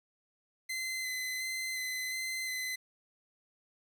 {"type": "tone with vibrato", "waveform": "sawtooth", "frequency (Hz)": 2046, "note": "C7", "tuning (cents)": -39, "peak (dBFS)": -31, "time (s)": [0.69, 2.76], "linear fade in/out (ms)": 10, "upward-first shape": "square", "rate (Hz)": 1.4, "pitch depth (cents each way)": 12, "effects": ["11-bit"]}